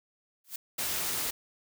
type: noise with exponential growth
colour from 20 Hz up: blue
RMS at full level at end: -32 dBFS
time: 0.44-0.56 s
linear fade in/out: 5 ms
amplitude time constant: 26 ms
type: noise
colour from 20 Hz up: white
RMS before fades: -32 dBFS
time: 0.78-1.31 s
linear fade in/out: 10 ms
effects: none